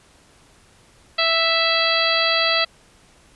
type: harmonic tone with a mistuned harmonic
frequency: 659.3 Hz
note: E5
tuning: in tune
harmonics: 1 / 2 / 3 / 4 / 5 / 6 / 7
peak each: -24 / -24 / -24 / -24 / -24 / -24 / -24 dBFS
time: 1.18-2.65 s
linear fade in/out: 10 ms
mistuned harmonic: 6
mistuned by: +26 cents
effects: pink hiss -53 dBFS RMS until 3.35 s + resampled to 24000 Hz